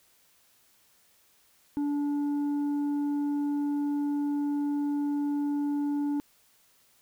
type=tone with tanh clipping; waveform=triangle; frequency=289.3 Hz; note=D4; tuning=26 cents flat; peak=-27 dBFS; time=1.77-6.2 s; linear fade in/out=0 ms; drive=9 dB; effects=white hiss -64 dBFS RMS until 7.01 s